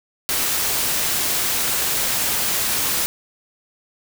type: noise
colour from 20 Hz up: white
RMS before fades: -21 dBFS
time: 0.29-3.06 s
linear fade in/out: 0 ms
effects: none